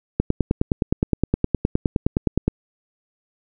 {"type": "click train", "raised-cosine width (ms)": 3, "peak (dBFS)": -4, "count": 23, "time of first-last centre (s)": [0.2, 2.48], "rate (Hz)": 9.65, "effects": []}